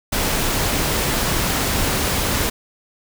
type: noise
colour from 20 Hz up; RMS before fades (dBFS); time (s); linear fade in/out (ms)
pink; -20; 0.12-2.5; 10
effects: none